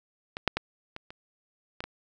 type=clicks; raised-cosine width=0.3 ms; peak=-18 / -6 / -11 / -22 / -27 / -18 / -20 dBFS; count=7; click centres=0.369 / 0.477 / 0.57 / 0.964 / 1.105 / 1.805 / 1.84 s; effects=none